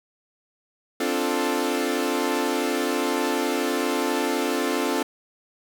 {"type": "chord", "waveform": "sawtooth", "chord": "D minor seventh", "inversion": "third", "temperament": "equal", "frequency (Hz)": [261.6, 293.7, 349.2, 440], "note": ["C4", "D4", "F4", "A4"], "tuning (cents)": [0, 0, 0, 0], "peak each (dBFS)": -24, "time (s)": [1, 5.03], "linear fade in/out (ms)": 5, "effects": []}